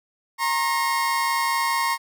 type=tone pair together; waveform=30% pulse; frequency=932.3 / 1077 Hz; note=A#5 / C6; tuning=0 / +50 cents; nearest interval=major second; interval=250 cents; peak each=-21 dBFS; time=0.38-1.98 s; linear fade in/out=50 ms; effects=none